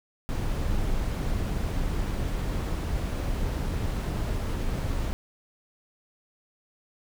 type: noise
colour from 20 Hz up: brown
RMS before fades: -28 dBFS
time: 0.29-5.13 s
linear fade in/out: 0 ms
effects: none